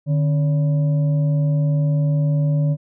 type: tone with frequency modulation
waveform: sine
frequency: 149.5 Hz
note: D3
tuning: 31 cents sharp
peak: -15 dBFS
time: 0.06-2.77 s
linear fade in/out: 50 ms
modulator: 419 Hz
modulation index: 0.32
effects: none